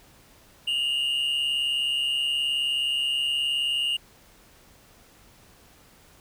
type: tone pair together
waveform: triangle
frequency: 2822 / 2961 Hz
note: F7 / F#7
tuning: +17 / +1 cents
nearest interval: minor second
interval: 84 cents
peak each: -21 / -27 dBFS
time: 0.67-3.97 s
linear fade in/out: 10 ms
effects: tanh soft clip ceiling -19 dBFS + pink hiss -55 dBFS RMS until 6.2 s